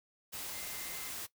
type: tone in noise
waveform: sine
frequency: 2078 Hz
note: C7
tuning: 12 cents flat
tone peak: -52 dBFS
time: 0.52-1.11 s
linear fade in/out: 20 ms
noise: white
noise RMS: -42 dBFS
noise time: 0.32-1.27 s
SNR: -13 dB
effects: noise-tail reverb RT60 0.1 s tail -17 dB re dry